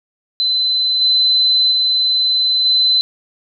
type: tone with level steps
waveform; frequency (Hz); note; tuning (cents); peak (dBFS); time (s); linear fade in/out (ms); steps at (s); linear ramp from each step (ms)
sine; 4040; B7; +39; -13 / -10 / -12 / -10; 0.4-3.01; 0; 1.01 / 1.71 / 2.65; 10
effects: none

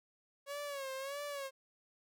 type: tone with vibrato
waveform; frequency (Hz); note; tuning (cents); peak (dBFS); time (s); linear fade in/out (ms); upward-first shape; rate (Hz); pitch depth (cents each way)
sawtooth; 554.4; C#5; 0; -36; 0.46-1.51; 50; sine; 1.6; 84
effects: none

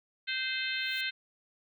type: harmonic tone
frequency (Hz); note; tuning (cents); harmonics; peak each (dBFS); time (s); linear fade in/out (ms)
519; C5; -14; 3 / 4 / 5 / 6 / 7 / 8; -36 / -37 / -38 / -39 / -39 / -40; 0.27-1.11; 20
type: noise with exponential growth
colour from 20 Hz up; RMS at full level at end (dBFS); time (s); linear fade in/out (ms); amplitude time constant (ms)
blue; -47; 0.63-1.01; 5; 82
effects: none

